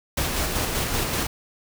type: noise with tremolo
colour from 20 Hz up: pink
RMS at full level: -24 dBFS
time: 0.17-1.27 s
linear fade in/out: 5 ms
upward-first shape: square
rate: 5.2 Hz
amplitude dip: 30%
effects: none